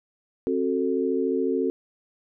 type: chord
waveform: sine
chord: F# diminished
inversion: second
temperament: just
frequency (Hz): 266.4 / 370 / 444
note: C4 / F#4 / A4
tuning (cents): +31 / 0 / +16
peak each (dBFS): -26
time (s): 0.47-1.7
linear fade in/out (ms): 0
effects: none